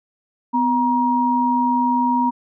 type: tone pair together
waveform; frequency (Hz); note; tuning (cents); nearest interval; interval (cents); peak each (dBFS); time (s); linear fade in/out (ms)
sine; 251 / 947.6; B3 / A#5; +28 / +28; octave + major seventh; 2300; -19 / -17; 0.53-2.31; 20
effects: none